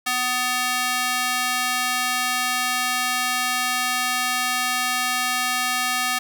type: tone with high-pass filter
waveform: square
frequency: 250 Hz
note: B3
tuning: 21 cents sharp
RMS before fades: -23 dBFS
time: 0.06-6.19 s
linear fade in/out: 10 ms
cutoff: 1200 Hz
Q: 0.77
effects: none